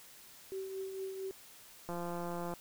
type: tone with tremolo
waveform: sine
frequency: 383.4 Hz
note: G4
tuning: 38 cents flat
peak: -36 dBFS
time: 0.52-1.31 s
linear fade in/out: 0 ms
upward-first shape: triangle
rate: 4.4 Hz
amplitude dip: 50%
type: click train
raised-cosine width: 1 ms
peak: -27 dBFS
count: 113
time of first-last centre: 1.89-2.537 s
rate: 173 Hz
effects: white hiss -56 dBFS RMS until 2.6 s